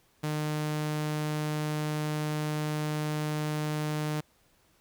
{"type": "tone", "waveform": "sawtooth", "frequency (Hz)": 151.9, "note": "D#3", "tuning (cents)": -41, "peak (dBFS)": -25, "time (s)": [0.23, 4.21], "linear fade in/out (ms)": 10, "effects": ["pink hiss -66 dBFS RMS until 4.8 s"]}